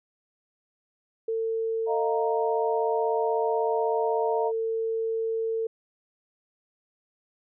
sine tone, 450 Hz, A4, 39 cents sharp, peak -25 dBFS, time 1.28-5.67 s, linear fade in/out 5 ms
sine chord, Eb suspended second, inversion none, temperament equal, 622.3 / 698.5 / 932.3 Hz, Eb5 / F5 / Bb5, 0 / 0 / 0 cents, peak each -30 dBFS, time 1.86-4.52 s, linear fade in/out 50 ms
effects none

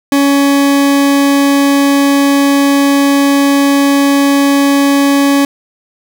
40% pulse tone, 280 Hz, C#4, 18 cents sharp, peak -6 dBFS, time 0.12-5.45 s, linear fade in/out 2 ms, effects none

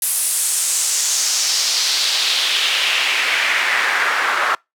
pink noise with band-pass filter sweep, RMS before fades -18 dBFS, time 0.02-4.55 s, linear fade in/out 2 ms, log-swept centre 11000 to 1300 Hz, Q 2.2, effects noise-tail reverb RT60 0.2 s tail -26 dB re dry + high-pass 400 Hz 12 dB/octave

